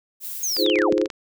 violet noise, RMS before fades -32 dBFS, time 0.2-0.66 s, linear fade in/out 50 ms
sine linear sweep, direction down, 6610 to 141.7 Hz, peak -22 dBFS, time 0.43-0.93 s, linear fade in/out 2 ms
clicks, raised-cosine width 0.2 ms, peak -14 dBFS, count 11, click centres 0.567 / 0.663 / 0.699 / 0.757 / 0.788 / 0.819 / 0.924 / 0.98 / 1.015 / 1.058 / 1.102 s
sine chord, F minor seventh, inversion third, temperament just, 314.3 / 349.2 / 419.1 / 523.8 Hz, Eb4 / F4 / Ab4 / C5, +18 / 0 / +16 / +2 cents, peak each -23 dBFS, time 0.57-1.08 s, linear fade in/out 50 ms
effects none

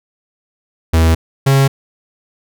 45% pulse tone pair in turn, 81.3 / 136.43 Hz, E2 / C#3, -23 / -27 cents, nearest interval major sixth, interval 896 cents, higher second, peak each -8 dBFS, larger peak neither, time 0.93-1.15 / 1.46-1.68 s, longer neither, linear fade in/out 10 ms, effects none

